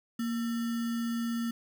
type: tone with sample-and-hold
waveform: sine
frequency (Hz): 233.1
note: A#3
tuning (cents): 0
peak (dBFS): -29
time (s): 0.19-1.51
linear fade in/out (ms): 5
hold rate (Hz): 1575
effects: none